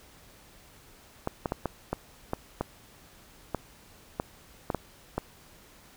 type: clicks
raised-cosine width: 1 ms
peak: -14 dBFS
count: 12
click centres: 1.274 / 1.458 / 1.521 / 1.657 / 1.93 / 2.334 / 2.61 / 3.547 / 4.199 / 4.702 / 4.747 / 5.18 s
effects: pink hiss -55 dBFS RMS until 5.96 s